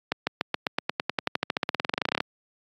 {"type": "accelerating click train", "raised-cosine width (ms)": 0.3, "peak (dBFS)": -7, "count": 30, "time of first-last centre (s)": [0.12, 2.204], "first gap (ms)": 150, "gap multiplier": 0.94, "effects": ["high-pass 150 Hz 12 dB/octave", "Opus 48 kbps"]}